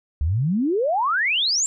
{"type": "exponential sweep", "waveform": "sine", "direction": "up", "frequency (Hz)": [68, 7610], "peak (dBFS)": -18, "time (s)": [0.21, 1.66], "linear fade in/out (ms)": 0, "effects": []}